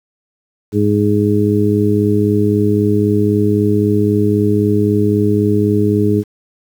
harmonic tone, 103.83 Hz, G#2, in tune, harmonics 1 / 2 / 3 / 4, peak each -16 / -16 / -16 / -16 dBFS, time 0.72-6.24 s, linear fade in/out 50 ms, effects 7-bit

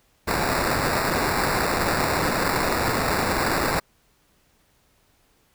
violet noise with sample-and-hold, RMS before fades -23 dBFS, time 0.27-3.8 s, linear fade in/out 10 ms, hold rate 3150 Hz, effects pink hiss -63 dBFS RMS until 5.54 s

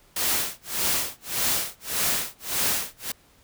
white noise with tremolo, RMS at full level -23 dBFS, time 0.16-3.12 s, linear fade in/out 5 ms, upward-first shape sine, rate 1.7 Hz, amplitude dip 100%, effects pink hiss -58 dBFS RMS until 3.43 s

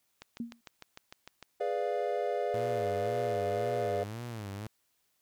click train, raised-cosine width 0.2 ms, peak -27 dBFS, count 9, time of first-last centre 0.22-1.427 s, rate 6.63 Hz
sine tone with exponential decay, 234.1 Hz, A#3, 8 cents sharp, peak -30 dBFS, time 0.4-0.61 s, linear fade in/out 2 ms, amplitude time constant 45 ms
triangle chord, G# diminished seventh, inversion none, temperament equal, 415.3 / 493.9 / 587.3 / 698.5 Hz, G#4 / B4 / D5 / F5, 0 / 0 / 0 / 0 cents, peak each -33 dBFS, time 1.6-4.04 s, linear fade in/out 10 ms
sawtooth tone with vibrato, 109.1 Hz, A2, 14 cents flat, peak -34 dBFS, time 2.54-4.67 s, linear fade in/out 0 ms, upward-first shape sine, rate 1.9 Hz, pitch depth 180 cents each way
effects white hiss -75 dBFS RMS until 5.21 s

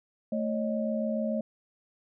sine tone cluster, 221.5 / 551 / 618 Hz, A3 / C#5 / D#5, +12 / -11 / -12 cents, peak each -29 / -34 / -33 dBFS, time 0.32-1.41 s, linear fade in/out 5 ms, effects none

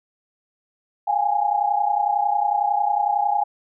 sine tone cluster, 711 / 813 / 844 Hz, F5 / G#5 / G#5, +31 / -37 / +28 cents, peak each -26 / -20 / -23 dBFS, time 1.07-3.44 s, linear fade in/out 10 ms, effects none

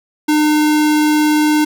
square tone, 302.9 Hz, D#4, 46 cents flat, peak -11 dBFS, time 0.28-1.65 s, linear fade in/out 10 ms, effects none

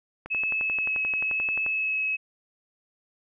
click train, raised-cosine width 0.5 ms, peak -22 dBFS, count 17, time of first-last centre 0.26-1.664 s, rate 11.4 Hz
sine tone with vibrato, 2583 Hz, E7, 36 cents flat, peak -24 dBFS, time 0.3-2.17 s, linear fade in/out 20 ms, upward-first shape sine, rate 0.97 Hz, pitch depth 10 cents each way
effects none

